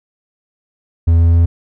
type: tone with pitch steps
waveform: triangle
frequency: 83.4 / 83.93 / 84.47 Hz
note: E2 / E2 / E2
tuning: +21 / +32 / +43 cents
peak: -5 dBFS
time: 1.07-1.46 s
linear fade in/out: 10 ms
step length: 130 ms
effects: none